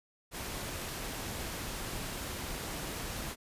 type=noise; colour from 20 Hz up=pink; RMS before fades=-39 dBFS; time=0.31-3.36 s; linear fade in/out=50 ms; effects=resampled to 32000 Hz